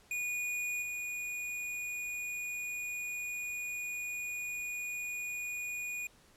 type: tone with level steps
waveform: square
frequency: 2455 Hz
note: D#7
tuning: 24 cents flat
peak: -34 / -37 dBFS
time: 0.11-6.07 s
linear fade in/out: 2 ms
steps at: 0.82 s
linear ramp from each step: 5 ms
effects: pink hiss -63 dBFS RMS until 6.36 s + low-pass 12000 Hz 12 dB/octave